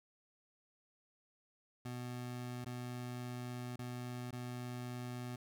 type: tone with dropouts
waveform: 25% pulse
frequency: 123.47 Hz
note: B2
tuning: in tune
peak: -38 dBFS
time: 1.85-5.36 s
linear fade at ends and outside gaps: 5 ms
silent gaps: 2.646-2.66 / 3.76-3.79 / 4.309-4.327 s
effects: none